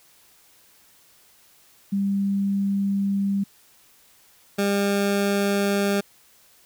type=tone pair in turn; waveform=sine / 20% pulse; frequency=198.1 / 200.5 Hz; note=G3 / G3; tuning=+18 / +39 cents; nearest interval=unison; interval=21 cents; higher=second; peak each=-20 / -15 dBFS; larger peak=second; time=1.92-3.44 / 4.58-6.01 s; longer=first; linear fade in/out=10 ms; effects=white hiss -56 dBFS RMS until 6.65 s